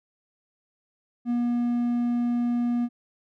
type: tone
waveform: triangle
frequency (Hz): 240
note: B3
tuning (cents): -49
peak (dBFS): -20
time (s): 1.25-2.89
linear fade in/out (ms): 50
effects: none